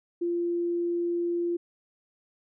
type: tone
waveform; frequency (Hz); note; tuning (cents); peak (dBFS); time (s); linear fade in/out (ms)
sine; 345.2; F4; -20; -25; 0.21-1.57; 10
effects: none